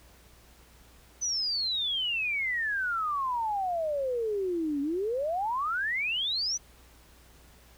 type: exponential two-way sweep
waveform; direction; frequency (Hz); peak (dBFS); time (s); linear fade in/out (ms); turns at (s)
sine; down then up; 6100 to 275.7 to 6100; -27; 1.21-6.58; 20; 4.81
effects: added 60 Hz sine -57 dBFS peak until 7.77 s + pink hiss -58 dBFS RMS until 7.77 s